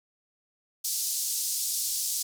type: band-pass noise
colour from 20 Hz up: pink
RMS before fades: -30 dBFS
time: 0.84-2.23 s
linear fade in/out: 10 ms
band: 5000 to 15000 Hz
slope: 24 dB/octave
effects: none